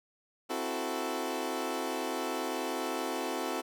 20% pulse chord, F# half-diminished seventh, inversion second, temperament equal, 261.6 / 329.6 / 370 / 440 Hz, C4 / E4 / F#4 / A4, 0 / 0 / 0 / 0 cents, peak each -33 dBFS, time 0.49-3.62 s, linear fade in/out 20 ms, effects none

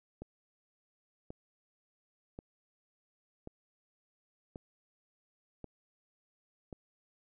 click train, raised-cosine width 2 ms, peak -30 dBFS, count 7, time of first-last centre 0.22-6.728 s, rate 0.922 Hz, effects none

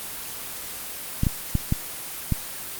clicks, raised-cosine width 5 ms, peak -8 dBFS, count 5, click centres 1.234 / 1.268 / 1.553 / 1.724 / 2.323 s, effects white hiss -34 dBFS RMS until 2.79 s + Opus 24 kbps

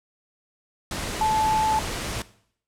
sine tone in noise, 870 Hz, A5, 20 cents flat, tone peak -19 dBFS, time 1.21-1.79 s, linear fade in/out 2 ms, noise pink, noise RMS -30 dBFS, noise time 0.91-2.22 s, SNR +8 dB, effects noise-tail reverb RT60 0.6 s tail -17 dB re dry + low-pass 10000 Hz 12 dB/octave

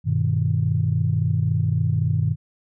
sine chord, G augmented, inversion none, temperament equal with one note detuned, 98 / 121.7 / 155.56 Hz, G2 / B2 / D#3, 0 / -25 / 0 cents, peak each -22 dBFS, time 0.04-2.36 s, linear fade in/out 50 ms, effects tanh soft clip ceiling -8 dBFS

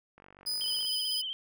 click train, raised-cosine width 0.5 ms, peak -38 dBFS, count 33, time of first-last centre 0.18-0.849 s, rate 47.8 Hz
40% pulse tone with tremolo, 4978 Hz, D#8, in tune, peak -29 dBFS, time 0.46-1.22 s, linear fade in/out 10 ms, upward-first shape sine, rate 4.7 Hz, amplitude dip 25%
sine tone with vibrato, 3082 Hz, G7, 30 cents flat, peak -33 dBFS, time 0.61-1.33 s, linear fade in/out 0 ms, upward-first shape triangle, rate 16 Hz, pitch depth 68 cents each way
effects none

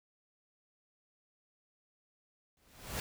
pink noise with exponential growth, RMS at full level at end -35 dBFS, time 2.57-3 s, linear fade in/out 1 ms, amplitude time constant 93 ms, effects none

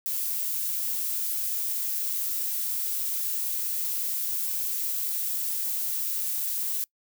violet noise, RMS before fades -29 dBFS, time 0.06-6.84 s, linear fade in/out 0 ms, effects noise-tail reverb RT60 0.1 s tail -25 dB re dry

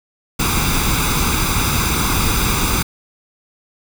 pink noise with comb filter, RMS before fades -17 dBFS, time 0.39-2.83 s, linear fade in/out 10 ms, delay 0.82 ms, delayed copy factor +0.7, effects none

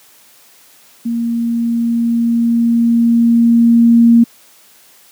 sine tone with level ramp, 233.2 Hz, A#3, 1 cent sharp, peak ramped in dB -14 to -3 dBFS, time 1.05-4.24 s, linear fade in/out 10 ms, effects white hiss -46 dBFS RMS until 5.11 s + high-pass 150 Hz 12 dB/octave

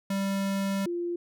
square / sine tone pair in turn, 196 / 346.9 Hz, G3 / F4, 0 / -12 cents, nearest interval minor seventh, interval 988 cents, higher second, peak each -27 / -28 dBFS, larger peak first, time 0.1-0.86 / 0.86-1.16 s, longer first, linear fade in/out 5 ms, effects none

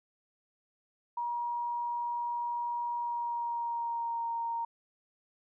sine tone with pitch glide, 953 to 928.5 Hz, A#5 to A#5, +38 to -7 cents, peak -31 dBFS, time 1.17-4.65 s, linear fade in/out 5 ms, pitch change -45 cents, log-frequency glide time 2.96-4.27 s, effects none

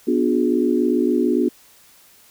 sine chord, B diminished seventh, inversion none, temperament equal with one note detuned, 246.9 / 293.7 / 357.6 / 415.3 Hz, B3 / D4 / F4 / Ab4, 0 / 0 / +41 / 0 cents, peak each -20 / -21 / -20 / -24 dBFS, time 0.07-1.49 s, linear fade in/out 10 ms, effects white hiss -51 dBFS RMS until 2.3 s

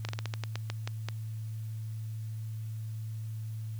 slowing click train, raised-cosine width 0.2 ms, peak -18 dBFS, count 11, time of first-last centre 0.05-1.086 s, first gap 38 ms, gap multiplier 1.21, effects added 110 Hz sine -35 dBFS peak until 3.79 s + white hiss -60 dBFS RMS until 3.79 s

